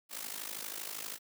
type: noise with amplitude modulation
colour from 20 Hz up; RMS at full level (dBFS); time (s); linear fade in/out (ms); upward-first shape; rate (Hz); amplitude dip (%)
white; -38; 0.09-1.19; 50; sine; 52.6; 80
effects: high-pass 200 Hz 12 dB/octave